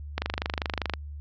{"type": "click train", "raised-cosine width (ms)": 0.3, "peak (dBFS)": -11, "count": 20, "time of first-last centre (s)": [0.18, 0.937], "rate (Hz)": 25.1, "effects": ["added 73 Hz sine -36 dBFS peak until 1.2 s", "resampled to 16000 Hz"]}